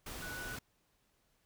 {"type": "tone in noise", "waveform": "sine", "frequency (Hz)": 1480, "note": "F#6", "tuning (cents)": 0, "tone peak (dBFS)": -43, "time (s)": [0.22, 0.56], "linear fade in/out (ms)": 5, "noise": "pink", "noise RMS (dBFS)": -45, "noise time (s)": [0.06, 0.59], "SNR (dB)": -1, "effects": ["pink hiss -75 dBFS RMS until 1.45 s"]}